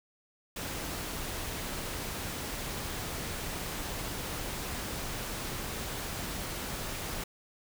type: noise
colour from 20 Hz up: pink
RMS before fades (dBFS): -37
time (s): 0.56-7.24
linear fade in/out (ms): 5
effects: none